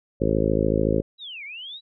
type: harmonic tone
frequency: 53.7 Hz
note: A1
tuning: 41 cents flat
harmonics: 1 / 2 / 3 / 4 / 5 / 6 / 7 / 8 / 9 / 10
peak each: -28 / -28 / -28 / -28 / -28 / -28 / -28 / -28 / -28 / -28 dBFS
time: 0.2-1.02 s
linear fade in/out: 20 ms
type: linear two-way sweep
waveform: sine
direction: down then up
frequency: 3960 to 2111 to 3960 Hz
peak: -34 dBFS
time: 1.18-1.81 s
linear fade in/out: 50 ms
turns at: 1.44 s
effects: none